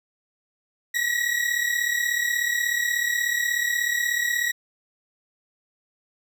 40% pulse tone pair together, 1895.5 / 1932 Hz, A#6 / B6, +28 / -39 cents, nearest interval unison, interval 33 cents, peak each -24 dBFS, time 0.94-4.52 s, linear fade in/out 10 ms, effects none

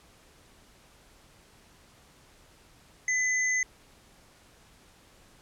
sine tone pair together, 2010 / 6348 Hz, B6 / G8, +30 / +21 cents, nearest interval octave + minor sixth, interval 1991 cents, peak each -25 / -31 dBFS, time 3.08-3.63 s, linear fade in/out 2 ms, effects pink hiss -58 dBFS RMS until 5.41 s + low-pass 11000 Hz 12 dB/octave

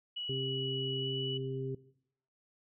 sine tone with pitch glide, 2933 to 2950 Hz, F#7 to F#7, -16 to -6 cents, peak -36 dBFS, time 0.16-1.38 s, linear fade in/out 10 ms, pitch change +10 cents, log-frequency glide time 1-1.07 s
harmonic tone, 132.7 Hz, C3, 25 cents sharp, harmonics 1 / 2 / 3, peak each -36 / -44 / -38 dBFS, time 0.29-1.75 s, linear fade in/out 5 ms
effects noise-tail reverb RT60 0.7 s tail -19 dB re dry

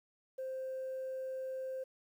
sine tone, 523.3 Hz, C5, in tune, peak -36 dBFS, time 0.38-1.84 s, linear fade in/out 10 ms, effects tanh soft clip ceiling -35 dBFS + 11-bit

